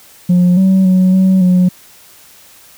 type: tone with pitch steps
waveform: sine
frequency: 178.4 / 190 / 185.3 / 188.5 / 181.4 Hz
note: F3 / F#3 / F#3 / F#3 / F#3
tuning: +37 / +46 / +3 / +32 / -34 cents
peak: -4 dBFS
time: 0.29-1.69 s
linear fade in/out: 10 ms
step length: 280 ms
effects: tanh soft clip ceiling -5 dBFS + white hiss -42 dBFS RMS until 2.77 s